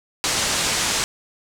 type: low-pass noise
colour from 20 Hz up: white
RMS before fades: -22 dBFS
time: 0.24-1.04 s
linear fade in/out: 0 ms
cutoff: 8100 Hz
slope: 24 dB/octave
effects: none